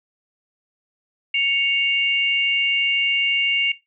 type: tone pair together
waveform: sine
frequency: 2218 / 2794 Hz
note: C#7 / F7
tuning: 0 / 0 cents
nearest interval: major third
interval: 400 cents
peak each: -21 / -19 dBFS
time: 1.34-3.72 s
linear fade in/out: 5 ms
effects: noise-tail reverb RT60 0.2 s tail -17 dB re dry